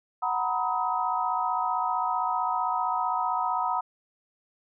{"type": "chord", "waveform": "sine", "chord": "B major seventh", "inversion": "second", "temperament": "equal with one note detuned", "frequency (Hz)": [740, 932.3, 987.8, 1265.5], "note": ["F#5", "A#5", "B5", "D#6"], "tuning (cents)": [0, 0, 0, 29], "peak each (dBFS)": -30, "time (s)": [0.22, 3.81], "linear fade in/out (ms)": 10, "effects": []}